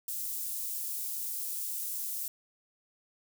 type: high-pass noise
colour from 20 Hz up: white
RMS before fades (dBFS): -36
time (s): 0.08-2.28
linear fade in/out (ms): 2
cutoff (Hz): 9000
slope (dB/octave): 12
effects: none